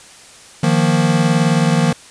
square chord, Eb suspended second, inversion none, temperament equal, 155.56 / 174.61 / 233.1 Hz, Eb3 / F3 / Bb3, 0 / 0 / 0 cents, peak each -16 / -17 / -19 dBFS, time 0.63-1.93 s, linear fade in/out 5 ms, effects white hiss -41 dBFS RMS until 2.1 s + resampled to 22050 Hz

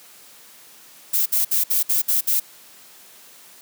violet noise bursts, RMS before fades -19 dBFS, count 7, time 1.13-2.4 s, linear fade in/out 10 ms, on 130 ms, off 60 ms, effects white hiss -47 dBFS RMS until 3.61 s + high-pass 150 Hz 12 dB/octave

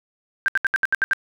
sine tone bursts, 1579 Hz, G6, 12 cents sharp, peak -15 dBFS, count 8, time 0.46-1.133 s, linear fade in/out 0 ms, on 22 ms, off 71 ms, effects none

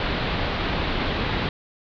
pink low-pass noise, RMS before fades -25 dBFS, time 0-1.49 s, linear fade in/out 2 ms, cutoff 4200 Hz, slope 48 dB/octave, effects none

